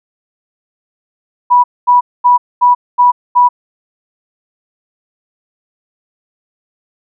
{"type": "tone bursts", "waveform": "sine", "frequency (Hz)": 980, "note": "B5", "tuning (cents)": -14, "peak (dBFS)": -4, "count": 6, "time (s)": [1.5, 3.49], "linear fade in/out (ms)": 20, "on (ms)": 140, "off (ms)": 230, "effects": []}